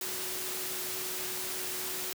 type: tone in noise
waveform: sine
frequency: 370 Hz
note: F#4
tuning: in tune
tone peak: -45 dBFS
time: 0.01-2.13 s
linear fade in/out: 2 ms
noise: white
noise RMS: -36 dBFS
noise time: 0.01-2.13 s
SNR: -12 dB
effects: high-pass 100 Hz 12 dB/octave